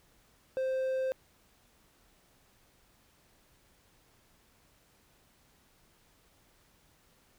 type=tone; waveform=triangle; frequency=523.3 Hz; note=C5; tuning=in tune; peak=-27 dBFS; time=0.57-1.12 s; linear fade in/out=0 ms; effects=pink hiss -66 dBFS RMS until 7.38 s